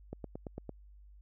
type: click train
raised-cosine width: 2 ms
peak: -27 dBFS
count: 6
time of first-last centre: 0.13-0.693 s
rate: 8.88 Hz
effects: added 50 Hz sine -53 dBFS peak until 1.21 s